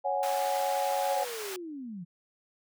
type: chord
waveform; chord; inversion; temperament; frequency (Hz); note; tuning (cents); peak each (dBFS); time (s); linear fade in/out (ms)
sine; C# suspended fourth; none; equal; 554.4 / 740 / 830.6; C#5 / F#5 / G#5; 0 / 0 / 0; -31; 0.04-1.25; 20
type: high-pass noise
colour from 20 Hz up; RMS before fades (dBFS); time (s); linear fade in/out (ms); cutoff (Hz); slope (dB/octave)
pink; -40; 0.23-1.56; 0; 900; 12
type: linear sweep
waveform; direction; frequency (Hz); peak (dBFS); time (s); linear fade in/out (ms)
sine; down; 562 to 162.6; -37; 1.09-2.05; 20
effects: none